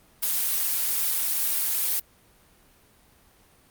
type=noise; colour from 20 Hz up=blue; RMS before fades=-25 dBFS; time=0.22-2 s; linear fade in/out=10 ms; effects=pink hiss -58 dBFS RMS until 3.7 s + Opus 32 kbps